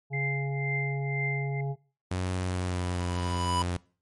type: harmonic tone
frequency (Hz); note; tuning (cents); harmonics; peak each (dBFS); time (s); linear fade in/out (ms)
138.59; C#3; 0; 1 / 3 / 5 / 6; -28 / -38 / -42 / -44; 0.1-1.76; 50
type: tone with tremolo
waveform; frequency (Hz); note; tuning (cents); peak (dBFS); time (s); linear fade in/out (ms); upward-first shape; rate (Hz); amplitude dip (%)
sine; 2091; C7; -2; -28; 0.13-1.61; 5; triangle; 2; 90
type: tone with pitch glide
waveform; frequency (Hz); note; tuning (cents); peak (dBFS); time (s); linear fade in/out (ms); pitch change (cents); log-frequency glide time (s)
sawtooth; 91.8 to 88.62; F#2 to F2; -13 to +26; -24; 2.11-3.77; 5; -61; 2.43-3.07
type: tone with exponential growth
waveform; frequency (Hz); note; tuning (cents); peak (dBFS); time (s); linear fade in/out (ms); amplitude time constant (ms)
square; 987.8; B5; 0; -25; 2.47-3.62; 0; 250
effects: noise-tail reverb RT60 0.4 s tail -22 dB re dry + MP3 48 kbps